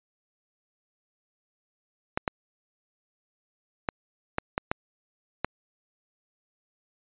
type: clicks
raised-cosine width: 0.5 ms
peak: -10 dBFS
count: 7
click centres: 2.175 / 2.278 / 3.888 / 4.384 / 4.579 / 4.715 / 5.446 s
effects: resampled to 8000 Hz